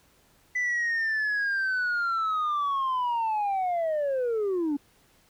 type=linear sweep; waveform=sine; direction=down; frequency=2002 to 276.6 Hz; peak=-22 dBFS; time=0.55-4.77 s; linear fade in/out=10 ms; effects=tanh soft clip ceiling -23 dBFS + pink hiss -62 dBFS RMS until 5.29 s